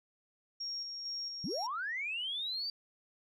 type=tone with tremolo; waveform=sine; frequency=5570 Hz; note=F8; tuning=5 cents flat; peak=-36 dBFS; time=0.6-1.67 s; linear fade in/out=10 ms; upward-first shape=square; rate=2.2 Hz; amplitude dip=35%
type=linear sweep; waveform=sine; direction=up; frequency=136.2 to 4700 Hz; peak=-34 dBFS; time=1.44-2.7 s; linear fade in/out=2 ms
effects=tanh soft clip ceiling -28 dBFS